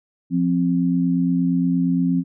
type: tone pair together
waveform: sine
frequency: 174.61 / 263.2 Hz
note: F3 / C4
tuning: 0 / +10 cents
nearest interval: perfect fifth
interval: 710 cents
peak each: -19 / -19 dBFS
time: 0.3-2.24 s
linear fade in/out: 50 ms
effects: none